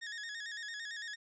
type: tone with vibrato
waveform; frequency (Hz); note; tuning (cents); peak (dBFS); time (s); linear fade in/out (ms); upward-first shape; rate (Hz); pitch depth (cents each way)
sawtooth; 1760; A6; 0; -37; 0.01-1.16; 20; square; 8.9; 77
effects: resampled to 16000 Hz + 13-bit